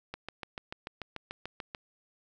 click train, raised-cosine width 0.3 ms, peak -22 dBFS, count 12, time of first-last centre 0.14-1.748 s, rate 6.84 Hz, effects none

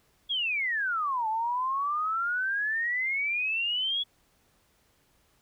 sine exponential two-way sweep, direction down then up, 3396 to 861 to 3396 Hz, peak -26 dBFS, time 0.29-4.04 s, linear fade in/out 20 ms, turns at 1.28 s, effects pink hiss -67 dBFS RMS until 5.41 s

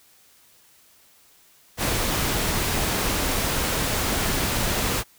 pink noise, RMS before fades -24 dBFS, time 1.77-5.04 s, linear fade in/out 50 ms, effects white hiss -56 dBFS RMS until 5.18 s

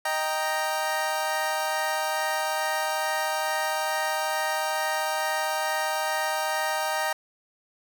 25% pulse chord, Eb major, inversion none, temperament equal, 622.3 / 784 / 932.3 Hz, Eb5 / G5 / Bb5, 0 / 0 / 0 cents, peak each -26 dBFS, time 0.05-7.13 s, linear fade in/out 5 ms, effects none

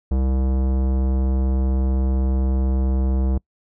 sine tone with tanh clipping, 65.41 Hz, C2, in tune, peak -19 dBFS, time 0.11-3.38 s, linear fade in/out 5 ms, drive 18 dB, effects noise-tail reverb RT60 0.1 s tail -26 dB re dry

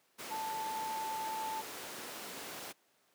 sine tone in noise, 880 Hz, A5, in tune, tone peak -36 dBFS, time 0.3-1.62 s, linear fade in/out 20 ms, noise pink, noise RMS -43 dBFS, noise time 0.18-2.73 s, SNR +4 dB, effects pink hiss -71 dBFS RMS until 3.14 s + high-pass 300 Hz 12 dB/octave

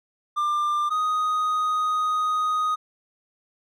triangle tone pair in turn, 1193 / 1246.8 Hz, D6 / D#6, +27 / +3 cents, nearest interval minor second, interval 76 cents, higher second, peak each -19 dBFS, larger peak neither, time 0.36-0.9 / 0.9-2.76 s, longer second, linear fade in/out 20 ms, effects none

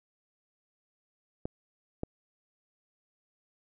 clicks, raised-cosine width 2 ms, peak -20 / -19 dBFS, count 2, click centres 1.455 / 2.034 s, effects none

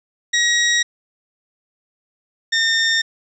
20% pulse tone pair in turn, 1900 / 1816.9 Hz, A#6 / A#6, +33 / -45 cents, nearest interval minor second, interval 78 cents, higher first, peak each -9 / -10 dBFS, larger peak first, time 0.33-0.83 / 2.52-3.02 s, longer neither, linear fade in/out 10 ms, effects resampled to 22050 Hz + 8-bit

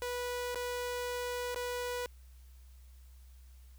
sawtooth tone with dropouts, 490.4 Hz, B4, 12 cents flat, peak -31 dBFS, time 0.02-2.06 s, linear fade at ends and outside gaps 0 ms, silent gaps 0.546-0.557 / 1.546-1.56 s, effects added 63 Hz sine -52 dBFS peak until 3.78 s + white hiss -68 dBFS RMS until 3.78 s

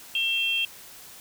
sine tone pair together, 2701 / 3212 Hz, E7 / G7, +42 / +41 cents, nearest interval minor third, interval 299 cents, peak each -25 / -26 dBFS, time 0.15-0.65 s, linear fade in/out 2 ms, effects white hiss -46 dBFS RMS until 1.2 s

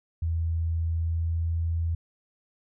sine tone with pitch glide, 82.41 to 83.03 Hz, E2 to E2, 0 to +13 cents, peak -24 dBFS, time 0.22-1.95 s, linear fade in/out 5 ms, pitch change +13 cents, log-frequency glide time 0.93-1.49 s, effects none

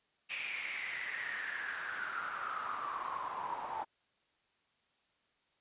pink noise with band-pass filter sweep, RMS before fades -40 dBFS, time 0.29-3.85 s, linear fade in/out 20 ms, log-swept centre 2500 to 860 Hz, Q 8.1, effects white hiss -75 dBFS RMS until 5.6 s + resampled to 8000 Hz

